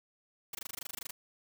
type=noise bursts; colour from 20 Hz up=white; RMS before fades=-40 dBFS; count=15; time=0.53-1.11 s; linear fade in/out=5 ms; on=20 ms; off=20 ms; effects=none